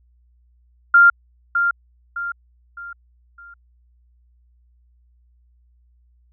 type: tone with echo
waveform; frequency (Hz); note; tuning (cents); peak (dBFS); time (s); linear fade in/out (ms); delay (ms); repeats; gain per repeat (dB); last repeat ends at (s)
sine; 1395; F6; -2; -7; 0.94-1.1; 5; 610; 4; -8; 3.54
effects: added 60 Hz sine -54 dBFS peak until 6.32 s